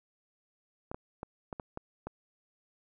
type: clicks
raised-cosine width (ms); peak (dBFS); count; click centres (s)
1; -24; 7; 0.915 / 0.945 / 1.231 / 1.528 / 1.598 / 1.774 / 2.07
effects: none